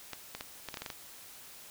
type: clicks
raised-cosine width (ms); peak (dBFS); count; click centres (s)
0.2; -21; 9; 0.133 / 0.35 / 0.409 / 0.687 / 0.742 / 0.772 / 0.82 / 0.862 / 0.902
effects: white hiss -51 dBFS RMS until 1.7 s